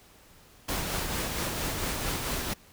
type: noise with tremolo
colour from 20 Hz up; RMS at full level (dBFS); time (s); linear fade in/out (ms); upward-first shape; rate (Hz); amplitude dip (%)
pink; -30; 0.68-2.54; 10; triangle; 4.4; 35
effects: pink hiss -56 dBFS RMS until 2.72 s